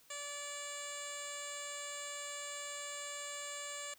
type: tone with low-pass filter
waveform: 10% pulse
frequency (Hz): 578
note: D5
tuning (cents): -28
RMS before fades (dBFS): -44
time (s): 0.1-3.94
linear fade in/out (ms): 5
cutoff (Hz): 7200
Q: 8.5
effects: white hiss -65 dBFS RMS until 3.98 s